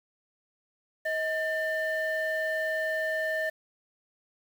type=tone pair together; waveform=sine; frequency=633 / 1790.4 Hz; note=D#5 / A6; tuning=+30 / +30 cents; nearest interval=octave + tritone; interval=1800 cents; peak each=-28 dBFS; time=1.05-3.5 s; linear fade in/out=10 ms; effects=tanh soft clip ceiling -23 dBFS + 8-bit